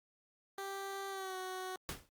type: tone with pitch glide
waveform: 15% pulse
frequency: 392 to 372.1 Hz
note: G4 to F#4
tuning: 0 to +10 cents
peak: -34 dBFS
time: 0.58-1.76 s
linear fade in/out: 2 ms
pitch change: -90 cents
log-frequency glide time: 1.09-1.37 s
type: noise with exponential decay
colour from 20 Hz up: pink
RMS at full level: -37 dBFS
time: 1.89-2.09 s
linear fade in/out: 0 ms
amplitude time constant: 43 ms
effects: Opus 48 kbps